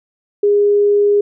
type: tone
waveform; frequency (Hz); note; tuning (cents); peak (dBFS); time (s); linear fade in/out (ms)
sine; 409.7; G#4; -24; -9; 0.43-1.21; 5
effects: none